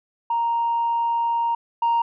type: tone pair in turn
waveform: sine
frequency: 932.3 / 932.3 Hz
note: A#5 / A#5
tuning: 0 / 0 cents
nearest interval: unison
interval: 0 cents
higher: neither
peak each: -18 / -15 dBFS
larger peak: second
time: 0.3-1.55 / 1.82-2.02 s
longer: first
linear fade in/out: 5 ms
effects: tanh soft clip ceiling -15 dBFS